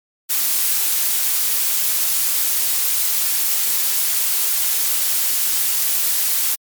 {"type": "noise", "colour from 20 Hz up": "blue", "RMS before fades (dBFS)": -18, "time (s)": [0.29, 6.56], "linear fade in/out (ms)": 20, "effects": ["MP3 96 kbps"]}